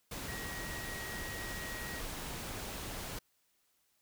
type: tone in noise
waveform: sine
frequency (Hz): 1899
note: A#6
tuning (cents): +32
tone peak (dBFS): -44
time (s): 0.28-2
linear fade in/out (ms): 5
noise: pink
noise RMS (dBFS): -42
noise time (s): 0.11-3.19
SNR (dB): -5
effects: white hiss -75 dBFS RMS until 4.01 s

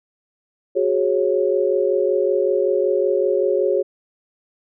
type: chord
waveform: sine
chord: F# suspended second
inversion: none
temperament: equal with one note detuned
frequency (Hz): 370 / 415.3 / 548.6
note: F#4 / G#4 / C#5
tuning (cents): 0 / 0 / -18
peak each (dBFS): -20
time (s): 0.75-3.83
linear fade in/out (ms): 20
effects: none

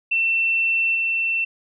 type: tone with level steps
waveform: sine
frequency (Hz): 2690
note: E7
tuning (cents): +34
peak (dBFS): -17 / -19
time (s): 0.11-1.45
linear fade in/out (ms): 10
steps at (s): 0.95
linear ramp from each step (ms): 2
effects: none

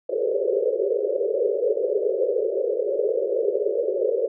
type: band-pass noise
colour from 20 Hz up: white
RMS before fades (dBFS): -23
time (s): 0.09-4.28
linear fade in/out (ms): 5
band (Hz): 380 to 560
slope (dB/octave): 96
effects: none

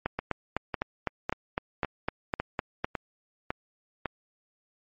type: two click trains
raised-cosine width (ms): 0.5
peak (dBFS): -14 / -12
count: 8 / 12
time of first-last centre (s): 0.19-4.057 / 0.06-2.845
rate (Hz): 1.81 / 3.95
effects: MP3 32 kbps

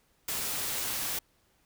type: noise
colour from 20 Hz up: white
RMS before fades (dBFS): -33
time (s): 0.28-1.19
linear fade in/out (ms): 5
effects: pink hiss -69 dBFS RMS until 1.65 s

